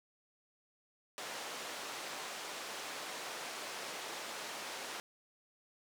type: band-pass noise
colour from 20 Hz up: pink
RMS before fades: -44 dBFS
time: 1.18-5 s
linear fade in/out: 0 ms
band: 500 to 8000 Hz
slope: 12 dB/octave
effects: none